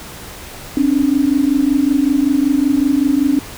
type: tone pair together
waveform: sine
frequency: 268.2 / 293.5 Hz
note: C4 / D4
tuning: +43 / -1 cents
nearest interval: major second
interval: 156 cents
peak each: -14 dBFS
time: 0.77-3.39 s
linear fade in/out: 2 ms
effects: pink hiss -33 dBFS RMS until 3.57 s